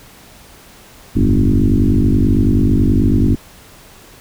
sine tone with frequency modulation, 104.4 Hz, G#2, 10 cents sharp, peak -9 dBFS, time 1.15-3.36 s, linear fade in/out 20 ms, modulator 49.2 Hz, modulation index 4.3, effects pink hiss -42 dBFS RMS until 4.2 s

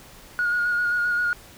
sine tone with vibrato, 1439 Hz, F#6, 49 cents flat, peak -19 dBFS, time 0.39-1.33 s, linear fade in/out 0 ms, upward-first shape square, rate 7.6 Hz, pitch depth 19 cents each way, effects tanh soft clip ceiling -16 dBFS + pink hiss -47 dBFS RMS until 1.57 s

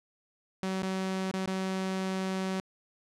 sawtooth tone with dropouts, 189.3 Hz, F#3, 40 cents sharp, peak -26 dBFS, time 0.63-2.6 s, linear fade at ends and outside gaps 0 ms, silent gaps 0.822-0.831 / 1.313-1.339 / 1.459-1.475 s, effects low-pass 8000 Hz 12 dB/octave

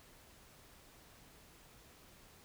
silence, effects pink hiss -61 dBFS RMS until 2.44 s

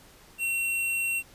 sine tone with sample-and-hold, 2728 Hz, F7, 41 cents flat, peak -25 dBFS, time 0.38-1.23 s, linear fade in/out 50 ms, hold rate 11025 Hz, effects pink hiss -54 dBFS RMS until 1.34 s + resampled to 32000 Hz

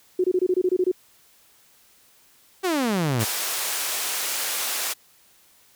sine tone bursts, 365.8 Hz, F#4, 20 cents flat, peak -17 dBFS, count 10, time 0.19-0.916 s, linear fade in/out 5 ms, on 51 ms, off 24 ms
sawtooth exponential sweep, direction down, 392 to 102.2 Hz, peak -17 dBFS, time 2.63-3.25 s, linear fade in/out 20 ms
white band-pass noise, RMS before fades -27 dBFS, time 3.19-4.94 s, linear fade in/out 20 ms, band 490 to 14000 Hz, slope 12 dB/octave
effects white hiss -57 dBFS RMS until 5.75 s

